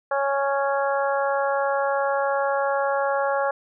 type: harmonic tone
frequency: 277.2 Hz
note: C#4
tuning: in tune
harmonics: 2 / 3 / 4 / 5 / 6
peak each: -23 / -26 / -29 / -30 / -32 dBFS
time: 0.11-3.51 s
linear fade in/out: 5 ms
effects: none